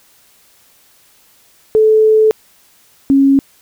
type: tone pair in turn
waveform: sine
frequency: 435.2 / 274.2 Hz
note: A4 / C#4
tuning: -19 / -19 cents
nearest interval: minor sixth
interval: 800 cents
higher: first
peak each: -6 dBFS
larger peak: neither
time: 1.75-2.31 / 3.1-3.39 s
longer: first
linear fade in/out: 0 ms
effects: white hiss -50 dBFS RMS until 3.61 s